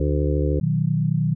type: harmonic tone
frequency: 73.42 Hz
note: D2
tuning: in tune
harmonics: 1 / 2 / 4 / 5 / 6 / 7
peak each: -21 / -24 / -27 / -28 / -29 / -29 dBFS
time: 0-0.6 s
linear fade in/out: 5 ms
type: chord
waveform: sine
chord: B major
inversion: none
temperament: equal with one note detuned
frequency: 122.19 / 155.56 / 185 Hz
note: B2 / D#3 / F#3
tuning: -18 / 0 / 0 cents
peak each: -24 / -20 / -25 dBFS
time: 0.61-1.35 s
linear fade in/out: 10 ms
effects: none